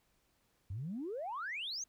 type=exponential sweep; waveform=sine; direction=up; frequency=87.5 to 6645 Hz; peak=-37 dBFS; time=0.7-1.84 s; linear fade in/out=5 ms; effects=tanh soft clip ceiling -33 dBFS + pink hiss -75 dBFS RMS until 1.88 s